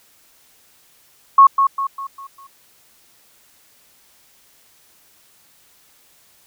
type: tone with echo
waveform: sine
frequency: 1097 Hz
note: C#6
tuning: 18 cents flat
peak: -4 dBFS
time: 1.38-1.47 s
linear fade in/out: 5 ms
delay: 200 ms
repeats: 5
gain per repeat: -7 dB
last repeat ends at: 2.47 s
effects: white hiss -54 dBFS RMS until 6.46 s